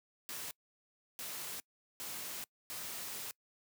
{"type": "noise bursts at uneven times", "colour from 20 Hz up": "white", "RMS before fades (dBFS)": -43, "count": 4, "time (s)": [[0.29, 0.51], [1.19, 1.6], [2, 2.44], [2.7, 3.31]], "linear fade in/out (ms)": 0, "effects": ["noise-tail reverb RT60 0.1 s tail -25 dB re dry", "high-pass 100 Hz 12 dB/octave"]}